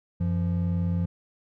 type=tone pair together; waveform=triangle; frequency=91.38 / 172.5 Hz; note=F#2 / F3; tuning=-21 / -21 cents; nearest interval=major seventh; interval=1100 cents; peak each=-24 dBFS; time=0.2-1.06 s; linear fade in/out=10 ms; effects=none